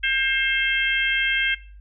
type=harmonic tone; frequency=532 Hz; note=C5; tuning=29 cents sharp; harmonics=3 / 4 / 5 / 6; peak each=-24 / -24 / -26 / -26 dBFS; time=0.03-1.55 s; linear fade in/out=10 ms; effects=noise-tail reverb RT60 0.4 s tail -17 dB re dry + added 50 Hz sine -41 dBFS peak until 1.8 s